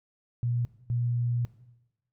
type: tone pair in turn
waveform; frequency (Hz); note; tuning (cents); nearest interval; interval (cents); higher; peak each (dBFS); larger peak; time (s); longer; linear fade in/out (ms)
sine; 120.2 / 120.2; B2 / B2; -46 / -46; unison; 0; neither; -25 / -25; neither; 0.43-0.65 / 0.9-1.45; second; 0
effects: noise-tail reverb RT60 1.0 s tail -17 dB re dry